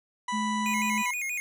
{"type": "harmonic tone", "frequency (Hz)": 987.8, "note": "B5", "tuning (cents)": 0, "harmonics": [1, 2, 3, 4, 6, 7, 8, 9, 10], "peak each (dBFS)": [-29, -36, -42, -44, -45, -47, -53, -53, -53], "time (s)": [0.28, 1.11], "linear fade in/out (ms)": 5}
{"type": "tone", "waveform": "sine", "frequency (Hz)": 213.8, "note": "A3", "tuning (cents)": -49, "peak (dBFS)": -29, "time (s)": [0.32, 1.03], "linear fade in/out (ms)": 20}
{"type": "tone with vibrato", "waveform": "square", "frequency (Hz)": 2300, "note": "D7", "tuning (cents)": -37, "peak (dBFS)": -30, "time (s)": [0.66, 1.4], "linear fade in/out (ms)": 0, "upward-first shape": "square", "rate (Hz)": 6.3, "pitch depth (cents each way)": 120}
{"effects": []}